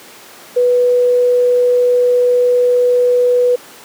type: tone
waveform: sine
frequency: 492.3 Hz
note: B4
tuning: 6 cents flat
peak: -8 dBFS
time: 0.56-3.56 s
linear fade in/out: 10 ms
effects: pink hiss -37 dBFS RMS until 3.84 s + high-pass 300 Hz 12 dB/octave